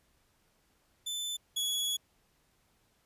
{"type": "tone pair in turn", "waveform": "sawtooth", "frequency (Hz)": [3520, 3371], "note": ["A7", "G#7"], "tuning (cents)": [0, 25], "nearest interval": "minor second", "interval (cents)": 75, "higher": "first", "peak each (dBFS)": [-31, -27], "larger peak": "second", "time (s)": [[1.06, 1.37], [1.56, 1.97]], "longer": "second", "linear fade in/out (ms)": 10, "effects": ["pink hiss -71 dBFS RMS until 3.05 s", "resampled to 32000 Hz"]}